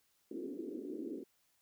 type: band-pass noise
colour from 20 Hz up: white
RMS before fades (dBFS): -43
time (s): 0.31-1.24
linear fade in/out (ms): 5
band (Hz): 240 to 400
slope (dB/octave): 48
effects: white hiss -75 dBFS RMS until 1.61 s